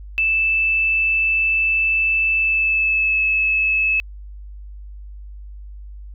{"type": "tone with pitch glide", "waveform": "sine", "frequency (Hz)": [2637, 2598], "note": ["E7", "E7"], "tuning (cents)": [0, -26], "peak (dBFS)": -15, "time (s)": [0.18, 4], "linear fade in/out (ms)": 0, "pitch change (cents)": -26, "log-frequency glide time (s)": [2.36, 3.22], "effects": ["added 50 Hz sine -33 dBFS peak until 6.14 s"]}